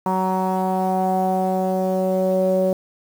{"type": "tone with low-pass filter sweep", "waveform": "sawtooth", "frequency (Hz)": 187.3, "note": "F#3", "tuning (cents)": 21, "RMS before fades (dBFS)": -20, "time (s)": [0.06, 2.73], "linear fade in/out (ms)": 2, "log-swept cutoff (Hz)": [950, 540], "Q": 6.2, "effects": ["7-bit"]}